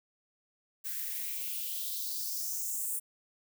violet noise with high-pass filter sweep, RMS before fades -36 dBFS, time 0.84-3 s, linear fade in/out 20 ms, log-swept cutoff 1500 to 9000 Hz, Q 3.6, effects none

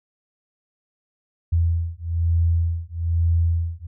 sine beating tone pair, 83.4 / 84.5 Hz, E2 / E2, +21 / +43 cents, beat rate 1.1 Hz, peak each -21 / -21 dBFS, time 1.52-3.87 s, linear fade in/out 10 ms, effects none

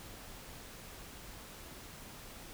silence, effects pink hiss -50 dBFS RMS until 2.53 s

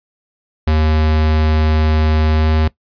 square tone with pitch glide, 77.78 to 78.28 Hz, D#2 to D#2, 0 to +11 cents, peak -12 dBFS, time 0.67-2.68 s, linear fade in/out 5 ms, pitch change +11 cents, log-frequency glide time 2.31-2.5 s, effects noise-tail reverb RT60 0.1 s tail -19 dB re dry + resampled to 11025 Hz

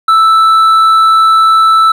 sine tone with hard clipping, 1318.5 Hz, E6, in tune, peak -5 dBFS, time 0.08-1.92 s, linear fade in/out 5 ms, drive 4 dB, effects none

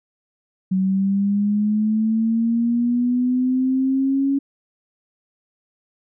sine linear sweep, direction up, 186.8 to 277.7 Hz, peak -16 dBFS, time 0.71-4.39 s, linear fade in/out 10 ms, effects none

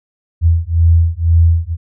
sine beating tone pair, 82.41 / 84.41 Hz, E2 / E2, 0 / +42 cents, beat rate 2 Hz, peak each -11 dBFS, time 0.41-1.77 s, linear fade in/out 50 ms, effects none

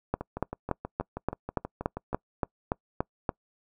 two click trains, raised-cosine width 1 ms, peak -20 / -12 dBFS, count 13 / 12, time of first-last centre 0.21-2.13 / 0.14-3.292 s, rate 6.25 / 3.49 Hz, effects noise-tail reverb RT60 0.1 s tail -26 dB re dry

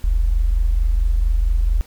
sine tone pair together, 41.17 / 65.6 Hz, E1 / C2, -1 / +5 cents, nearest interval minor sixth, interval 806 cents, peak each -14 / -24 dBFS, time 0.04-1.81 s, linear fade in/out 0 ms, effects pink hiss -48 dBFS RMS until 1.86 s

